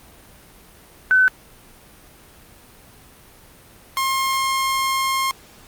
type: tone pair in turn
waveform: sine / sawtooth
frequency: 1514 / 1067.5 Hz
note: F#6 / C6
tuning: +39 / +34 cents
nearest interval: tritone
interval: 605 cents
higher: first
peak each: -11 / -15 dBFS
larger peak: first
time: 1.11-1.28 / 3.97-5.31 s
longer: second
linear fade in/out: 0 ms
effects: pink hiss -47 dBFS RMS until 5.67 s + Opus 32 kbps